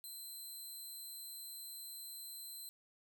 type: tone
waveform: 5% pulse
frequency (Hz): 4085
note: C8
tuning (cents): -42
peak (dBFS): -40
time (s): 0.04-2.69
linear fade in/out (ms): 0
effects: none